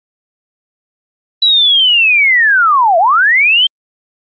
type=linear two-way sweep; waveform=sine; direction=down then up; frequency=3964 to 641 to 3192 Hz; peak=-6 dBFS; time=1.42-3.67 s; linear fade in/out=5 ms; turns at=2.98 s; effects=Opus 32 kbps